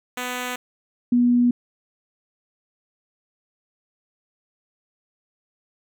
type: tone pair in turn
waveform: 5% pulse / sine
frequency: 249 / 243 Hz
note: B3 / B3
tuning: +14 / -28 cents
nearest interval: unison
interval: 42 cents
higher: first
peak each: -15 / -14 dBFS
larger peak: second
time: 0.17-0.56 / 1.12-1.51 s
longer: neither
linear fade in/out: 5 ms
effects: none